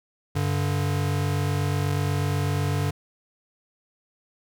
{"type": "tone pair together", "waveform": "square", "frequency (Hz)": [96.5, 144.59], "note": ["G2", "D3"], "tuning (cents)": [-27, -27], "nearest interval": "perfect fifth", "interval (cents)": 700, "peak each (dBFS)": -26, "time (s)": [0.35, 2.91], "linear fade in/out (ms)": 10, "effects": []}